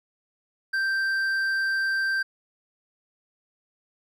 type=tone with hard clipping; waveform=sine; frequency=1568 Hz; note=G6; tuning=in tune; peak=-24 dBFS; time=0.73-2.23 s; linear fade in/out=10 ms; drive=5 dB; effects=none